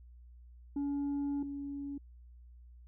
sine tone pair in turn, 283.8 / 281.8 Hz, C#4 / C#4, +41 / +29 cents, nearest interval unison, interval 12 cents, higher first, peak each -29 / -37 dBFS, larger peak first, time 0.76-1.43 / 1.43-1.98 s, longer first, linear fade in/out 5 ms, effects tanh soft clip ceiling -31 dBFS + added 60 Hz sine -52 dBFS peak until 2.87 s

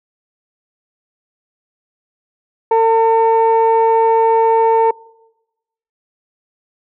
sine tone pair together, 451.8 / 903.6 Hz, A4 / A5, +46 / +46 cents, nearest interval octave, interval 1200 cents, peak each -10 dBFS, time 2.71-4.91 s, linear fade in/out 5 ms, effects noise-tail reverb RT60 1.0 s tail -25 dB re dry + tanh soft clip ceiling -5 dBFS

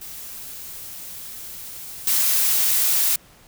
blue noise with level steps, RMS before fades -36 / -19 dBFS, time 0.01-3.16 s, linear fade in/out 5 ms, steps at 2.07 s, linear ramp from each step 2 ms, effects pink hiss -51 dBFS RMS until 3.47 s

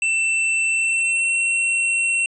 square tone with pitch glide, 2675 to 2719 Hz, E7 to F7, +25 to -47 cents, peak -18 dBFS, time 0.02-2.26 s, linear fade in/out 2 ms, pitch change +28 cents, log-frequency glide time 0.69-1.39 s, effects resampled to 22050 Hz

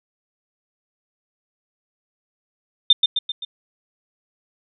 sine tone with echo, 3599 Hz, A7, 38 cents sharp, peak -7 dBFS, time 2.9-2.93 s, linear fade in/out 5 ms, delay 130 ms, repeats 4, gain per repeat -5 dB, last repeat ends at 3.45 s, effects none

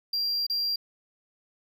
triangle tone with dropouts, 4751 Hz, D8, 19 cents sharp, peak -24 dBFS, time 0.13-0.76 s, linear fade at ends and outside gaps 5 ms, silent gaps 0.467-0.498 s, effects none

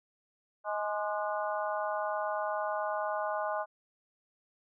harmonic tone with a mistuned harmonic, 209.2 Hz, G#3, 13 cents sharp, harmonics 3 / 4 / 5 / 6 / 7, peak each -34 / -36 / -38 / -40 / -41 dBFS, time 0.64-3.66 s, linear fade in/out 50 ms, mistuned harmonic 6, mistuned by -66 cents, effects none

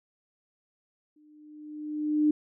sine tone with exponential growth, 301.6 Hz, D4, 46 cents sharp, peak -18 dBFS, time 1.16-2.31 s, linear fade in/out 5 ms, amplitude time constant 250 ms, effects none

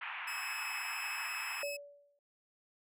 white band-pass noise, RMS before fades -42 dBFS, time 0.01-1.63 s, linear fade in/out 5 ms, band 830 to 2700 Hz, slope 48 dB/octave
sawtooth tone, 2582 Hz, E7, 37 cents flat, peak -37 dBFS, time 0.27-1.77 s, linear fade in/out 10 ms
sine tone with exponential decay, 574 Hz, D5, 40 cents flat, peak -34 dBFS, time 1.63-2.19 s, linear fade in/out 2 ms, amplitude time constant 120 ms
effects none

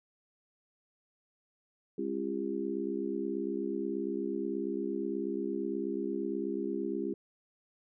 harmonic tone with a mistuned harmonic, 68.4 Hz, C#2, 23 cents flat, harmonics 3 / 4 / 5 / 6, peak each -39 / -37 / -36 / -37 dBFS, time 1.98-7.14 s, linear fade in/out 5 ms, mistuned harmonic 6, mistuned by -43 cents, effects none

